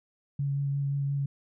sine tone with vibrato, 140.2 Hz, C#3, 20 cents sharp, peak -26 dBFS, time 0.39-1.26 s, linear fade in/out 5 ms, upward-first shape sine, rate 5.7 Hz, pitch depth 12 cents each way, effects none

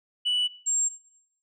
sine tone pair in turn, 2960 / 7459 Hz, F#7 / A#8, 0 / 0 cents, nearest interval octave + major third, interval 1600 cents, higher second, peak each -20 dBFS, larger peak neither, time 0.25-0.48 / 0.66-0.89 s, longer neither, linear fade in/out 20 ms, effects noise-tail reverb RT60 0.8 s tail -21 dB re dry + tanh soft clip ceiling -20 dBFS

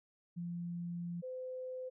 sine tone pair in turn, 172.8 / 511.6 Hz, F3 / C5, -18 / -39 cents, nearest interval octave + perfect fifth, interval 1879 cents, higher second, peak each -38 / -40 dBFS, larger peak first, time 0.36-1.22 / 1.22-1.9 s, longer first, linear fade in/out 20 ms, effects none

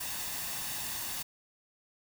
white noise with comb filter, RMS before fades -37 dBFS, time 0-1.23 s, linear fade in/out 10 ms, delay 1.1 ms, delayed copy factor +0.5, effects none

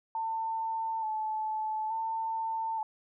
sine tone with vibrato, 882 Hz, A5, 4 cents sharp, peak -30 dBFS, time 0.15-2.83 s, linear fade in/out 2 ms, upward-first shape square, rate 0.57 Hz, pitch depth 28 cents each way, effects none

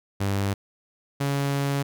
sawtooth tone pair in turn, 99.1 / 140.15 Hz, G2 / C#3, +19 / +19 cents, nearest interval tritone, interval 600 cents, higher second, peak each -19 dBFS, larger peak neither, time 0.2-0.54 / 1.2-1.83 s, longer second, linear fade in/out 10 ms, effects none

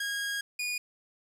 sawtooth tone pair in turn, 1636 / 2451 Hz, G#6 / D#7, -26 / -27 cents, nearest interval perfect fifth, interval 699 cents, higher second, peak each -27 dBFS, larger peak neither, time 0-0.41 / 0.59-0.78 s, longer first, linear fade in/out 5 ms, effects low-pass 12000 Hz 12 dB/octave + 10-bit

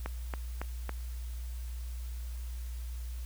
click train, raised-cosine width 0.5 ms, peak -21 dBFS, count 4, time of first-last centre 0.06-0.893 s, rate 3.6 Hz, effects added 60 Hz sine -36 dBFS peak until 3.25 s + white hiss -55 dBFS RMS until 3.25 s

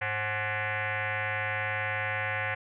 sine tone with frequency modulation, 103.5 Hz, G#2, 5 cents flat, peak -28 dBFS, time 0.01-2.55 s, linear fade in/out 10 ms, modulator 319 Hz, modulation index 7.1, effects none

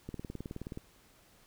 click train, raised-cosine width 3 ms, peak -27 dBFS, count 14, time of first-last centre 0.09-0.774 s, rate 19 Hz, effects pink hiss -63 dBFS RMS until 1.46 s

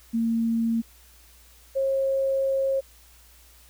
sine tone pair in turn, 228.6 / 539.6 Hz, A#3 / C#5, -34 / -47 cents, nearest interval octave + minor third, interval 1487 cents, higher second, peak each -21 dBFS, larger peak neither, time 0.13-0.82 / 1.75-2.81 s, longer second, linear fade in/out 20 ms, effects added 59 Hz sine -54 dBFS peak until 3.69 s + white hiss -55 dBFS RMS until 3.69 s

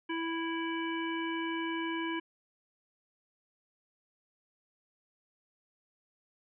harmonic tone, 329.6 Hz, E4, in tune, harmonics 1 / 3 / 5 / 7 / 9, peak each -34 / -39 / -41 / -42 / -44 dBFS, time 0.09-2.2 s, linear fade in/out 10 ms, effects none

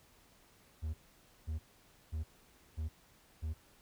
triangle tone bursts, 78.3 Hz, D#2, 11 cents sharp, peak -33 dBFS, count 5, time 0.82-3.54 s, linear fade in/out 20 ms, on 120 ms, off 530 ms, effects pink hiss -65 dBFS RMS until 3.81 s

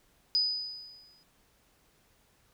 sine tone with exponential decay, 4978 Hz, D#8, in tune, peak -22 dBFS, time 0.35-1.23 s, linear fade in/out 0 ms, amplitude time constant 190 ms, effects pink hiss -67 dBFS RMS until 2.53 s

